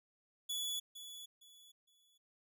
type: tone with echo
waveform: sawtooth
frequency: 3417 Hz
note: G#7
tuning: 49 cents sharp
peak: -34 dBFS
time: 0.49-0.8 s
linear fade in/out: 10 ms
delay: 460 ms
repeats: 3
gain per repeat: -11 dB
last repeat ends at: 2.18 s
effects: none